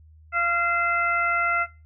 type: harmonic tone with a mistuned harmonic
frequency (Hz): 689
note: F5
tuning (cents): -24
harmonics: 1 / 2 / 3 / 4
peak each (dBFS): -30 / -21 / -25 / -33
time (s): 0.32-1.67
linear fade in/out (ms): 50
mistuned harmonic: 4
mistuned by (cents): -87
effects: noise-tail reverb RT60 0.3 s tail -19 dB re dry + added 78 Hz sine -48 dBFS peak until 1.85 s